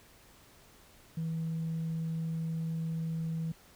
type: tone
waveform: sine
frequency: 162.6 Hz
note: E3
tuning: 23 cents flat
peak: -30 dBFS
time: 1.17-3.52 s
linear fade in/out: 5 ms
effects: tanh soft clip ceiling -29 dBFS + pink hiss -59 dBFS RMS until 3.75 s